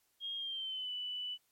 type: tone with pitch glide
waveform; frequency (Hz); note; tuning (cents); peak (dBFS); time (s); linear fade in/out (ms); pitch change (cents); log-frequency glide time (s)
sine; 3247 to 2978; G#7 to F#7; -40 to +11; -37; 0.2-1.38; 50; -149; 0.36-0.92
effects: white hiss -75 dBFS RMS until 1.51 s + MP3 64 kbps